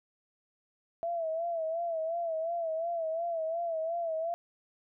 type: tone with vibrato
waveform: sine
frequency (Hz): 662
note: E5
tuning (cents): +7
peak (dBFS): -30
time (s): 1.03-4.34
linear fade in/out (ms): 0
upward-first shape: sine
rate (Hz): 2.8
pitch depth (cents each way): 70
effects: none